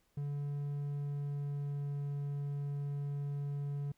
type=tone with pitch glide; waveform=triangle; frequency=143.6 to 142.69 Hz; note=D3 to D3; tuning=-39 to -50 cents; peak=-33 dBFS; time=0.17-3.92 s; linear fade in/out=5 ms; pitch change=-11 cents; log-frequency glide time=0.9-2.03 s; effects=pink hiss -75 dBFS RMS until 3.97 s